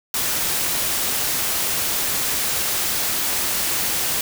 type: noise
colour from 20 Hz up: white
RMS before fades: -22 dBFS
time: 0.14-4.21 s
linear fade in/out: 2 ms
effects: none